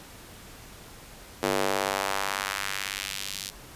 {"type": "tone with high-pass filter sweep", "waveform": "square", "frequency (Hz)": 49.05, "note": "G1", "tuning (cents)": 2, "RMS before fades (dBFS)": -30, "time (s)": [1.42, 3.51], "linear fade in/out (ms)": 20, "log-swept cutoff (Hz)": [360, 4400], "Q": 1.1, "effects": ["pink hiss -47 dBFS RMS until 3.75 s", "resampled to 32000 Hz"]}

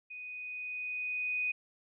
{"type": "tone with level ramp", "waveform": "sine", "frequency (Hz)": 2489, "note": "D#7", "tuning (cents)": 0, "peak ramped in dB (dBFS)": [-42, -29], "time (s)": [0.1, 1.52], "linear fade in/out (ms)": 10, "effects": []}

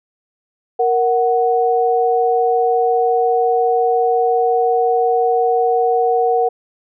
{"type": "tone pair together", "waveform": "sine", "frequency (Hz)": [467.1, 741.5], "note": ["A#4", "F#5"], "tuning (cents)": [3, 4], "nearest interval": "minor sixth", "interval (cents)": 801, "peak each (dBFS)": -15, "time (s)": [0.79, 6.49], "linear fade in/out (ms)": 10, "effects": []}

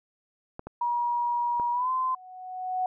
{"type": "clicks", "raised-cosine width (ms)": 1, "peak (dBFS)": -23, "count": 3, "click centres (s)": [0.594, 0.67, 1.598]}
{"type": "tone with pitch glide", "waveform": "sine", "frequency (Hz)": [957, 1031.6], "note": ["A#5", "C6"], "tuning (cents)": [45, -25], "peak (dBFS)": -24, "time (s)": [0.81, 2.15], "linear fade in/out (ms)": 5, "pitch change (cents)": 130, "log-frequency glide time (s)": [1.72, 1.9]}
{"type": "tone with exponential growth", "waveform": "sine", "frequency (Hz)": 740, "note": "F#5", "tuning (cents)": 0, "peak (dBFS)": -23, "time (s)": [1.71, 2.86], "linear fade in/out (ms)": 2, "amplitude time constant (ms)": 250}
{"effects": []}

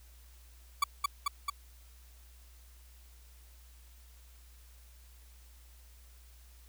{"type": "tone with echo", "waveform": "40% pulse", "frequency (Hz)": 1143, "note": "D6", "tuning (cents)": -47, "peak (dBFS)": -23, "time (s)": [0.82, 0.84], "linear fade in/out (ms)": 5, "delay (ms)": 220, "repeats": 3, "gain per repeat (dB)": -2, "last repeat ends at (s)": 1.5, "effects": ["added 60 Hz sine -54 dBFS peak until 6.68 s", "white hiss -63 dBFS RMS until 6.68 s"]}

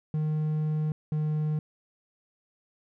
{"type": "tone pair in turn", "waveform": "triangle", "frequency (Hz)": [153.9, 153.04], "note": ["D#3", "D#3"], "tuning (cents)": [-19, -28], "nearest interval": "unison", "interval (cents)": 9, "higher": "first", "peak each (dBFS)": -23, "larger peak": "neither", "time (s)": [[0.14, 0.92], [1.12, 1.59]], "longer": "first", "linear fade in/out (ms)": 2, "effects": []}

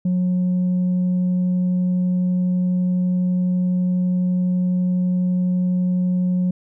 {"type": "tone with tanh clipping", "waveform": "sine", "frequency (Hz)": 181.2, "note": "F#3", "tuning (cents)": -36, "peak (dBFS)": -17, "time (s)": [0.05, 6.51], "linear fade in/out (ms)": 5, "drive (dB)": 1, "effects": []}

